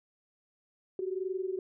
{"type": "tone pair together", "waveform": "sine", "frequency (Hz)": [370, 391.7], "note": ["F#4", "G4"], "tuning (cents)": [0, -1], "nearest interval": "minor second", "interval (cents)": 99, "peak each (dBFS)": [-33, -36], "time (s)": [0.99, 1.59], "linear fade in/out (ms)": 2, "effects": []}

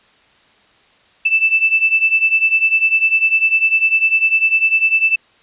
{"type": "beating tone pair", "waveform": "sine", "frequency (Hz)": [2637, 2647], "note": ["E7", "E7"], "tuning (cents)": [0, 7], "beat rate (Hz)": 10, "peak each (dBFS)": [-16, -13], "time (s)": [1.25, 5.16], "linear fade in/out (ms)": 10, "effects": ["white hiss -52 dBFS RMS until 5.42 s", "resampled to 8000 Hz"]}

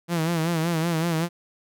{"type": "tone with vibrato", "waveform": "sawtooth", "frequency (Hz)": 165.5, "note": "E3", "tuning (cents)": 7, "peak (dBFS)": -18, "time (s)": [0.08, 1.29], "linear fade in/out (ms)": 50, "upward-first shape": "sine", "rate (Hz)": 5.3, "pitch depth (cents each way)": 82, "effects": []}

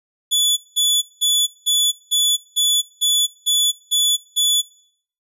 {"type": "tone bursts", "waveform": "sawtooth", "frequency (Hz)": 3444, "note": "A7", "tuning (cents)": -38, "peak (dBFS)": -11, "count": 10, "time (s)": [0.31, 4.62], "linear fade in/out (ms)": 20, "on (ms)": 260, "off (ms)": 190, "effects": ["noise-tail reverb RT60 0.6 s tail -21 dB re dry", "resampled to 32000 Hz"]}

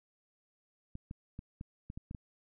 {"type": "clicks", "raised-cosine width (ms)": 5, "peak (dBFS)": -30, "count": 8, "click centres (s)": [0.954, 1.111, 1.391, 1.611, 1.901, 1.975, 2.111, 2.148], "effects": []}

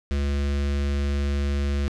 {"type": "tone with notch filter", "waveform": "square", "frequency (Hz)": 70.7, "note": "C#2", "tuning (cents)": 35, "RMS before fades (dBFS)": -24, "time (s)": [0.11, 1.88], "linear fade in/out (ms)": 0, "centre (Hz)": 860, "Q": 1.2, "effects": ["low-pass 6000 Hz 12 dB/octave"]}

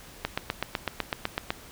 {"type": "click train", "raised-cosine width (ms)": 0.3, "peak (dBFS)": -10, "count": 11, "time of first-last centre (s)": [0.25, 1.505], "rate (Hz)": 7.97, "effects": ["pink hiss -48 dBFS RMS until 1.71 s"]}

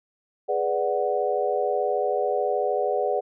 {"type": "chord", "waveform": "sine", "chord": "G# half-diminished seventh", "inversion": "none", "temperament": "equal", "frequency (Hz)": [415.3, 493.9, 587.3, 740], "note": ["G#4", "B4", "D5", "F#5"], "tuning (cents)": [0, 0, 0, 0], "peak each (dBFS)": -27, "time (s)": [0.48, 3.21], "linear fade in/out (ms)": 20, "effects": []}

